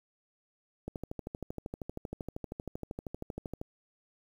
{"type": "click train", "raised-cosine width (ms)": 2, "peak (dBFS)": -24, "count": 36, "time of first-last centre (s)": [0.88, 3.614], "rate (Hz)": 12.8, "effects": ["9-bit"]}